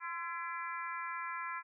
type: harmonic tone with a mistuned harmonic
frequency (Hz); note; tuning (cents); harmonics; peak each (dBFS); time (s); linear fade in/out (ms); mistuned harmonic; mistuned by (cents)
336.9; E4; +38; 3 / 4 / 5 / 6 / 7; -41 / -43 / -45 / -47 / -48; 0-1.63; 50; 3; +35
effects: none